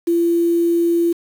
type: tone with quantisation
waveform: sine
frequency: 340 Hz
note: F4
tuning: 46 cents flat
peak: -13 dBFS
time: 0.07-1.13 s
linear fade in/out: 10 ms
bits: 6
effects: none

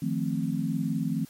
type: chord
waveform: sine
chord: F dominant seventh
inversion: third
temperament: equal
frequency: 155.56 / 174.61 / 220 / 261.6 Hz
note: Eb3 / F3 / A3 / C4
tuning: 0 / 0 / 0 / 0 cents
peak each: -31 dBFS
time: 0.02-1.25 s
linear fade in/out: 5 ms
effects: white hiss -54 dBFS RMS until 1.29 s + MP3 64 kbps

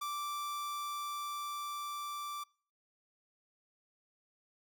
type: tone with level ramp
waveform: 45% pulse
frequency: 1170 Hz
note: D6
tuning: 7 cents flat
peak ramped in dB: -36 to -39 dBFS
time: 0.01-2.44 s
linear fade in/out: 10 ms
effects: noise-tail reverb RT60 0.5 s tail -26 dB re dry

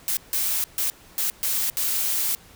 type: noise bursts at uneven times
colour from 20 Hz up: blue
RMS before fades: -24 dBFS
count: 6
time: 0.08-0.17 / 0.33-0.64 / 0.78-0.9 / 1.18-1.3 / 1.43-1.7 / 1.77-2.35 s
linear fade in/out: 0 ms
effects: pink hiss -50 dBFS RMS until 2.55 s

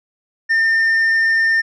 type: tone with tanh clipping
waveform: sine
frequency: 1807 Hz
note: A6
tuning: 46 cents sharp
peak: -13 dBFS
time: 0.49-1.62 s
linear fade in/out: 20 ms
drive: 3 dB
effects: none

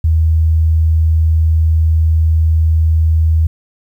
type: tone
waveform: sine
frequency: 80 Hz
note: D#2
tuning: 49 cents sharp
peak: -8 dBFS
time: 0.04-3.47 s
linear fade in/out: 5 ms
effects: 8-bit

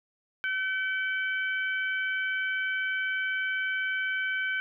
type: harmonic tone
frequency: 764 Hz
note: G5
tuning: 45 cents flat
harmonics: 2 / 3 / 4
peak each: -28 / -34 / -40 dBFS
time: 0.44-4.6 s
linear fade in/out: 0 ms
effects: none

